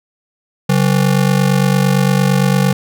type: ring-modulated tone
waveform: square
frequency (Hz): 162.5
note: E3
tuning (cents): -24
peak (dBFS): -8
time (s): 0.69-2.73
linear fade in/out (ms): 5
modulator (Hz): 24.4
effects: none